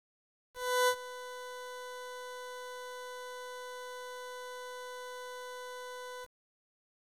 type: tone with ADSR envelope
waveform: 20% pulse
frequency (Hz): 499.2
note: B4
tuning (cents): +19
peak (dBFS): -19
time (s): 0.54-6.27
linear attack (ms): 340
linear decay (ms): 70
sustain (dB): -19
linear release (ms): 36
effects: resampled to 32000 Hz + 9-bit